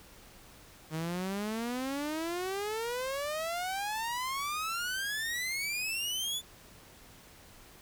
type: exponential sweep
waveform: sawtooth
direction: up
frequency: 154.1 to 3519 Hz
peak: -29 dBFS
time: 0.9-6.42 s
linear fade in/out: 50 ms
effects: pink hiss -55 dBFS RMS until 7.81 s